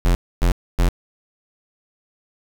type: tone bursts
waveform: square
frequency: 43.69 Hz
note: F1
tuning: 1 cent sharp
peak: -14 dBFS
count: 3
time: 0.05-0.887 s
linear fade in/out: 0 ms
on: 99 ms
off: 270 ms
effects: none